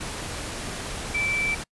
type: tone in noise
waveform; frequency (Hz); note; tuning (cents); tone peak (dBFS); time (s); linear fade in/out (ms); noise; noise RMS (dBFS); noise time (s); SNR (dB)
sine; 2327; D7; -17; -23; 1.14-1.55; 10; pink; -33; 0-1.64; +7
effects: noise-tail reverb RT60 0.1 s tail -26 dB re dry + resampled to 24000 Hz